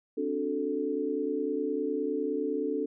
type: chord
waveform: sine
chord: D dominant seventh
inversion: third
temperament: equal with one note detuned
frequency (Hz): 263.9 / 293.7 / 370 / 440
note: C4 / D4 / F#4 / A4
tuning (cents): +15 / 0 / 0 / 0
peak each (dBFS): -36 / -32 / -37 / -31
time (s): 0.17-2.86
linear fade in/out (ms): 10
effects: none